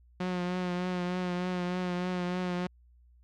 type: tone with vibrato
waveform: sawtooth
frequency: 180 Hz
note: F#3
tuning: 47 cents flat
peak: -26 dBFS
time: 0.2-2.67 s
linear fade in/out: 5 ms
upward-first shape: triangle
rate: 3.3 Hz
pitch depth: 33 cents each way
effects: added 60 Hz sine -57 dBFS peak until 3.23 s + low-pass 4000 Hz 12 dB/octave